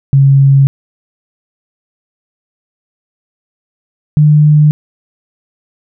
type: tone pair in turn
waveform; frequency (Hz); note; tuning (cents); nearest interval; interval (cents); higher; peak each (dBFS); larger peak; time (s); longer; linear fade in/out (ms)
sine; 137.5 / 150.37; C#3 / D3; -14 / +41; major second; 155; second; -3; neither; 0.13-0.67 / 4.17-4.71; neither; 0
effects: none